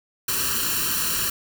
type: noise with comb filter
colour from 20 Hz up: white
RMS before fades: -24 dBFS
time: 0.28-1.3 s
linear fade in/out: 5 ms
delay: 0.7 ms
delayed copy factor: +0.85
effects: none